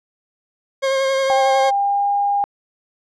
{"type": "tone with vibrato", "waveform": "40% pulse", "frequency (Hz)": 537, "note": "C5", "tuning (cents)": 45, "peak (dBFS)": -15, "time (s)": [0.82, 1.71], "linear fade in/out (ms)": 20, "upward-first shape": "sine", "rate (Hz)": 11, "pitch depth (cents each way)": 20}
{"type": "tone with pitch glide", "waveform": "sine", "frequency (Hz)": [794, 808.3], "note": ["G5", "G#5"], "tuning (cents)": [22, -47], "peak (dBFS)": -15, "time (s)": [1.3, 2.44], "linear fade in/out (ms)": 0, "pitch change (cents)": 31, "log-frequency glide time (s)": [1.47, 2.1]}
{"effects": ["low-pass 6000 Hz 12 dB/octave"]}